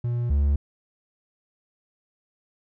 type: tone pair in turn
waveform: triangle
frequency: 120 / 71.35 Hz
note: B2 / D2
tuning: -49 / -49 cents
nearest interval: major sixth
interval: 900 cents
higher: first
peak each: -21 / -16 dBFS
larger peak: second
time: 0.04-0.3 / 0.3-0.56 s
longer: neither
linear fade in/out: 5 ms
effects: none